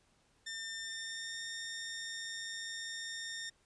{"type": "tone with pitch glide", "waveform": "15% pulse", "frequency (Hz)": [1800, 1825.1], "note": ["A6", "A#6"], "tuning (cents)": [39, -37], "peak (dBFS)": -34, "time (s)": [0.46, 3.5], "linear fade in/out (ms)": 10, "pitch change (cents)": 24, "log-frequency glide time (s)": [0.83, 1.4], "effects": ["pink hiss -71 dBFS RMS until 3.65 s", "resampled to 22050 Hz"]}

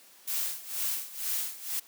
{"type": "noise with tremolo", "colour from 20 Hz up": "blue", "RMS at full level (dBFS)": -30, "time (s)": [0.27, 1.8], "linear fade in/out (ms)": 10, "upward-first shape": "sine", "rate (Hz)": 2.1, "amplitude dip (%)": 85, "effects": ["white hiss -56 dBFS RMS until 1.87 s", "high-pass 200 Hz 12 dB/octave"]}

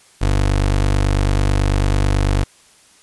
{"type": "tone", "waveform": "25% pulse", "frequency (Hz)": 49.1, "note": "G1", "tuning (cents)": 4, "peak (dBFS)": -10, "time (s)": [0.21, 2.44], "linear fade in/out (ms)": 10, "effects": ["white hiss -50 dBFS RMS until 3.02 s", "resampled to 24000 Hz"]}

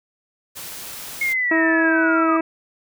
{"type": "noise", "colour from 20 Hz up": "white", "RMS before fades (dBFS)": -34, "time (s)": [0.55, 1.34], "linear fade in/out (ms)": 20}
{"type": "linear sweep", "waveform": "sine", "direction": "down", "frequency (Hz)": [2172, 1209], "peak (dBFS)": -18, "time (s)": [1.21, 2.37], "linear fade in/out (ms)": 5}
{"type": "harmonic tone", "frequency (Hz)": 324.8, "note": "E4", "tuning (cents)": -26, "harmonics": [1, 2, 3, 4, 5, 6, 7, 8], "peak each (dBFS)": [-18, -24, -28, -30, -32, -34, -35, -36], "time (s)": [1.51, 2.41], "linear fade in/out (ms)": 5}
{"effects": []}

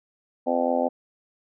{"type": "harmonic tone", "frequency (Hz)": 85.8, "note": "F2", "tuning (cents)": -30, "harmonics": [3, 4, 5, 6, 7, 8, 9, 10], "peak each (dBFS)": [-27, -35, -37, -26, -26, -33, -28, -35], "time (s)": [0.46, 0.89], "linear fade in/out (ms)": 20, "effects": []}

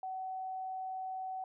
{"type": "tone", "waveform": "sine", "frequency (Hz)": 754, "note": "F#5", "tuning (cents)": 32, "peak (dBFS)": -37, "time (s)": [0.03, 1.44], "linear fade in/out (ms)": 2, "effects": []}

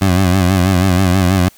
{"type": "tone with vibrato", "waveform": "20% pulse", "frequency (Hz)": 92.5, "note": "F#2", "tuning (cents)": 0, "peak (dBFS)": -5, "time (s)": [0.01, 1.49], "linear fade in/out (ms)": 10, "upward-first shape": "sine", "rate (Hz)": 6.2, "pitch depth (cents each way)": 88, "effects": ["white hiss -46 dBFS RMS until 1.57 s"]}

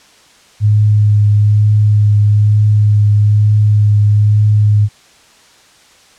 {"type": "tone with vibrato", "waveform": "sine", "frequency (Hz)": 104.8, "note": "G#2", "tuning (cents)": 16, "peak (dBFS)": -6, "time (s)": [0.6, 4.89], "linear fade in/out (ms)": 50, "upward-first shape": "triangle", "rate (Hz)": 1.1, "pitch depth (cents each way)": 16, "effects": ["white hiss -45 dBFS RMS until 6.18 s", "low-pass 7000 Hz 12 dB/octave"]}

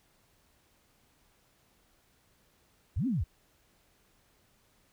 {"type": "linear two-way sweep", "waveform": "sine", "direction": "up then down", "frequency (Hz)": [50.2, 281.9, 50.2], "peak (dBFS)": -27, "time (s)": [2.96, 3.24], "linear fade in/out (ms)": 10, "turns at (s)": 3.07, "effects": ["pink hiss -68 dBFS RMS until 4.92 s"]}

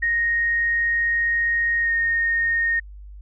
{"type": "tone with pitch glide", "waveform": "sine", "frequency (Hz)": [1864.7, 1847.5], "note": ["A#6", "A#6"], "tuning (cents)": [0, -16], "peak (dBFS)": -18, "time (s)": [0.02, 2.8], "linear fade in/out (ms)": 10, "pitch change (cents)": -16, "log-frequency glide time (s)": [1.81, 1.91], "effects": ["added 50 Hz sine -37 dBFS peak until 3.21 s"]}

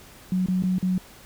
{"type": "tone with dropouts", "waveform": "sine", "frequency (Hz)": 184.4, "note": "F#3", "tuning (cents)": -6, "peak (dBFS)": -20, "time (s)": [0.32, 0.98], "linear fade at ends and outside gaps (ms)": 2, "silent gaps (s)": [[0.461, 0.484], [0.624, 0.636], [0.784, 0.827]], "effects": ["pink hiss -48 dBFS RMS until 1.25 s"]}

